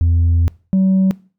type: tone pair in turn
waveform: sine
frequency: 84.3 / 190.01 Hz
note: E2 / F#3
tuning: +39 / +46 cents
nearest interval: octave + major second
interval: 1407 cents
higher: second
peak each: -8 dBFS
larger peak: neither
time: 0.01-0.48 / 0.73-1.11 s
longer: first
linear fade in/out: 0 ms
effects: noise-tail reverb RT60 0.4 s tail -24 dB re dry + tanh soft clip ceiling -9 dBFS